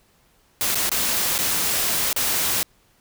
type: noise with dropouts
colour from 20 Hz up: white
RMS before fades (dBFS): -22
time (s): 0.61-2.63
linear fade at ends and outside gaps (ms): 0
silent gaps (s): 0.746-0.755 / 0.893-0.916 / 1.38-1.388 / 2.129-2.163
effects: pink hiss -60 dBFS RMS until 3 s